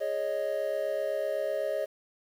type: chord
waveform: triangle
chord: Ab suspended fourth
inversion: none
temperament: equal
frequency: 415.3 / 554.4 / 622.3 Hz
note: Ab4 / Db5 / Eb5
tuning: 0 / 0 / 0 cents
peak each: -35 / -30 / -29 dBFS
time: 0-1.86 s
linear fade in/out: 20 ms
effects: 9-bit